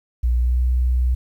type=tone with pitch glide; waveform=sine; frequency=60.3 to 62.21 Hz; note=B1 to B1; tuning=-41 to +13 cents; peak=-15 dBFS; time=0.23-1.15 s; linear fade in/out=10 ms; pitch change=+54 cents; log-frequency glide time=0.37-0.6 s; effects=9-bit